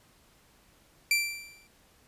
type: tone with exponential decay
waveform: sawtooth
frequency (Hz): 2349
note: D7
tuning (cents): 0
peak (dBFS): -17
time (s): 1.11-1.67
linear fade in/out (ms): 2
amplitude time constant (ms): 120
effects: pink hiss -62 dBFS RMS until 2.07 s + resampled to 32000 Hz